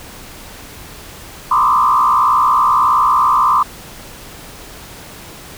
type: tone with frequency modulation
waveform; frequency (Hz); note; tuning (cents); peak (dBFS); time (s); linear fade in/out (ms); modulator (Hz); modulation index
sine; 1108.7; C#6; 0; -9; 1.51-3.63; 5; 61.6; 2.1
effects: pink hiss -35 dBFS RMS until 5.57 s